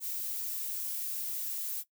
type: noise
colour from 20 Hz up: violet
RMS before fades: -36 dBFS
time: 0-1.84 s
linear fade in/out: 50 ms
effects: noise-tail reverb RT60 0.1 s tail -17 dB re dry